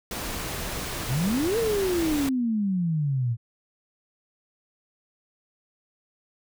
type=noise; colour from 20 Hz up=pink; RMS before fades=-32 dBFS; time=0.11-2.29 s; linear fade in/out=2 ms
type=exponential two-way sweep; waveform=sine; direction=up then down; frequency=112.6 to 470.6 to 112.6 Hz; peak=-22 dBFS; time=1.07-3.37 s; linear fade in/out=50 ms; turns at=1.58 s
effects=none